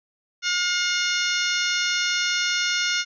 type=harmonic tone with a mistuned harmonic; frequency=715 Hz; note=F5; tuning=41 cents sharp; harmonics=2 / 3 / 4 / 5 / 6 / 7 / 8 / 9; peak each=-26 / -28 / -29 / -30 / -31 / -31 / -32 / -33 dBFS; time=0.42-3.05 s; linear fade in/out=50 ms; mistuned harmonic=7; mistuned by=+81 cents; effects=none